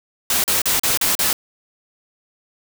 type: noise bursts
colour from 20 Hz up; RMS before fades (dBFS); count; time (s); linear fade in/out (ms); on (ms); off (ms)
white; -18; 6; 0.3-1.33; 2; 140; 38
effects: none

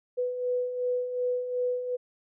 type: beating tone pair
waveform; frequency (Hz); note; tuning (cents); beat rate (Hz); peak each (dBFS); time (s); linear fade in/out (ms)
sine; 493.9 / 496.6; B4 / B4; 0 / +9; 2.7; -35 / -27; 0.17-1.97; 20
effects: none

